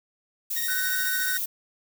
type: noise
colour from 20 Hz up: violet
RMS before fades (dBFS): -29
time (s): 0.5-1.46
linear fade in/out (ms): 10
type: tone with tremolo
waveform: 15% pulse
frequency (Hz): 1864.7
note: A#6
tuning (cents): 0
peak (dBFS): -23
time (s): 0.56-1.38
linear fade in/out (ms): 5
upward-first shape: sine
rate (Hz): 14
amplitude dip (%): 50
type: tone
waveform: triangle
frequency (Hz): 1504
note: F#6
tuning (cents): +28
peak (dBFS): -26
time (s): 0.68-1.37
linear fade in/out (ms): 5
effects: none